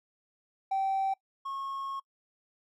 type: tone pair in turn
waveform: triangle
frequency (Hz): 775 / 1090.2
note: G5 / C#6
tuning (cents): -20 / -29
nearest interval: tritone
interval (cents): 591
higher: second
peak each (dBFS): -23 / -32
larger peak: first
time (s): 0.71-1.14 / 1.45-2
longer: second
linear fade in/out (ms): 10
effects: noise-tail reverb RT60 0.1 s tail -24 dB re dry + tanh soft clip ceiling -23 dBFS